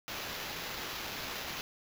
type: noise with sample-and-hold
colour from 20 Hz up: white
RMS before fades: -40 dBFS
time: 0.08-1.61 s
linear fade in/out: 0 ms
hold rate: 8820 Hz
effects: none